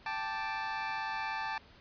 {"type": "chord", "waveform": "25% pulse", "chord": "G suspended second", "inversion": "none", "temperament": "equal", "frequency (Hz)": [784, 880, 1174.7], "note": ["G5", "A5", "D6"], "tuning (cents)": [0, 0, 0], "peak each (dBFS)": [-38, -32, -38], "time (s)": [0.06, 1.58], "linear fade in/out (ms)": 2, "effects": ["pink hiss -58 dBFS RMS until 1.8 s", "resampled to 11025 Hz"]}